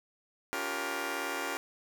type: chord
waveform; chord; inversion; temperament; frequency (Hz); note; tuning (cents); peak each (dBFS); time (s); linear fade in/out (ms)
10% pulse; G half-diminished seventh; second; just; 282.2 / 352.8 / 392 / 470.4; Db4 / F4 / G4 / Bb4; +31 / +18 / 0 / +16; -31; 0.53-1.57; 0
effects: none